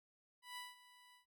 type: tone with ADSR envelope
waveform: 15% pulse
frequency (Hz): 987.8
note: B5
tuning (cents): 0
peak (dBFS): -39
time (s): 0.42-1.26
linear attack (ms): 150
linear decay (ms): 180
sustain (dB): -17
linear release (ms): 120
effects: none